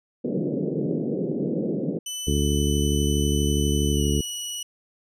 pink band-pass noise, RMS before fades -26 dBFS, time 0.24-1.99 s, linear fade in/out 10 ms, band 150 to 520 Hz, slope 48 dB/octave
20% pulse tone with pitch glide, 3000 to 2931 Hz, F#7 to F#7, +23 to -17 cents, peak -24 dBFS, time 2.06-4.63 s, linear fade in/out 5 ms, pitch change -40 cents, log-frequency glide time 3.92-4.04 s
harmonic tone, 72.3 Hz, D2, 27 cents flat, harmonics 1 / 2 / 3 / 4 / 5 / 6, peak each -23 / -26 / -28 / -29 / -30 / -31 dBFS, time 2.27-4.21 s, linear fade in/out 5 ms
effects none

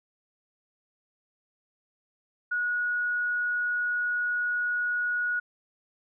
sine tone, 1456 Hz, F#6, 28 cents flat, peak -25 dBFS, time 2.51-5.4 s, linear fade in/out 10 ms, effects none

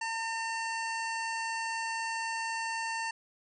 harmonic tone with a mistuned harmonic, 906 Hz, A#5, 50 cents flat, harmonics 1 / 2 / 3 / 5 / 6 / 7 / 8 / 9, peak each -35 / -37 / -40 / -44 / -52 / -50 / -51 / -49 dBFS, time 0.01-3.11 s, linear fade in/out 5 ms, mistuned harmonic 7, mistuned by -24 cents, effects none

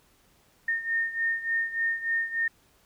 sine beating tone pair, 1828 / 1831.4 Hz, A#6 / A#6, -34 / -31 cents, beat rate 3.4 Hz, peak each -27 / -31 dBFS, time 0.68-2.48 s, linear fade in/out 5 ms, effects pink hiss -63 dBFS RMS until 2.85 s

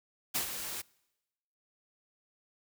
white noise with ADSR envelope, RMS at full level -30 dBFS, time 0.34-0.82 s, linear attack 16 ms, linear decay 100 ms, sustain -9 dB, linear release 12 ms, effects noise-tail reverb RT60 1.0 s tail -25 dB re dry

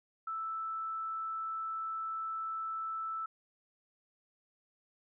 sine tone, 1318.5 Hz, E6, in tune, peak -35 dBFS, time 0.27-3.26 s, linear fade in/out 5 ms, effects none

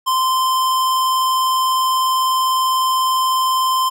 square tone with vibrato, 1038 Hz, C6, 14 cents flat, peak -15 dBFS, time 0.06-3.9 s, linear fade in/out 20 ms, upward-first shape sine, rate 20 Hz, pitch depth 17 cents each way, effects none

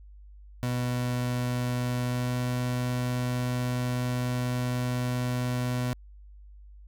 30% pulse tone with pitch glide, 123.47 to 124.26 Hz, B2 to B2, 0 to +11 cents, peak -24 dBFS, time 0.63-5.93 s, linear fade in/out 0 ms, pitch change +11 cents, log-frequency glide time 2.02-2.36 s, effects added 50 Hz sine -46 dBFS peak until 6.87 s

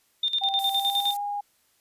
sine tone with tremolo, 3615 Hz, A7, 46 cents sharp, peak -21 dBFS, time 0.23-1.14 s, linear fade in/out 5 ms, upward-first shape square, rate 9.7 Hz, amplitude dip 75%
sine tone with pitch glide, 784 to 817.3 Hz, G5 to G#5, 0 to -28 cents, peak -27 dBFS, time 0.41-1.41 s, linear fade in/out 10 ms, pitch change +72 cents, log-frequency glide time 0.71-1.22 s
violet noise, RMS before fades -36 dBFS, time 0.59-1.17 s, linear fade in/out 5 ms
effects white hiss -66 dBFS RMS until 1.8 s + resampled to 32000 Hz

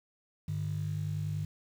sine tone pair together, 101.25 / 151.9 Hz, G#2 / D#3, -43 / -41 cents, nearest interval perfect fifth, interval 702 cents, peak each -34 / -33 dBFS, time 0.48-1.45 s, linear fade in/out 5 ms, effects tanh soft clip ceiling -24 dBFS + 9-bit

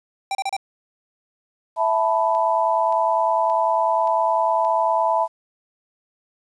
square tone bursts, 784 Hz, G5, in tune, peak -22 dBFS, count 4, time 0.31-0.566 s, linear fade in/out 2 ms, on 40 ms, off 32 ms
sine chord, E suspended fourth, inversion none, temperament just, 659.3 / 879 / 988.9 Hz, E5 / A5 / B5, 0 / -2 / +2 cents, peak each -21 dBFS, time 1.76-5.28 s, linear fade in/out 50 ms
click train, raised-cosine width 0.2 ms, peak -26 dBFS, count 5, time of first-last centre 2.35-4.649 s, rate 1.74 Hz
effects resampled to 22050 Hz + 9-bit

